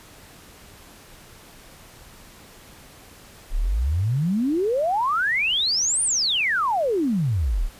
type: exponential two-way sweep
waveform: sine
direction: up then down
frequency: 30 to 9490 to 30 Hz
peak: -19 dBFS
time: 3.5-7.7 s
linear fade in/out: 50 ms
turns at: 6.03 s
effects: pink hiss -47 dBFS RMS until 7.79 s + resampled to 32000 Hz